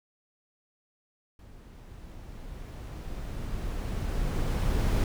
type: noise with level ramp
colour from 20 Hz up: brown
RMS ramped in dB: -49 to -24 dBFS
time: 1.39-5.04 s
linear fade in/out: 2 ms
effects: none